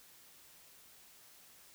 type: silence
effects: white hiss -60 dBFS RMS until 1.74 s